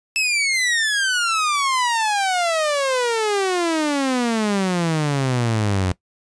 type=exponential sweep; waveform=sawtooth; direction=down; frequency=2637 to 89.4 Hz; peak=-14 dBFS; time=0.16-5.92 s; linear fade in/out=0 ms; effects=noise-tail reverb RT60 0.1 s tail -20 dB re dry + resampled to 22050 Hz